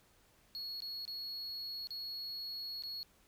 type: tone with dropouts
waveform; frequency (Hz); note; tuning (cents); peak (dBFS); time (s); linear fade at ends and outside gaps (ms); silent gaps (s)
triangle; 4339; C#8; -38; -39; 0.55-3.03; 0; 0.804-0.821 / 1.052-1.078 / 1.871-1.906 / 2.823-2.836
effects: pink hiss -68 dBFS RMS until 3.27 s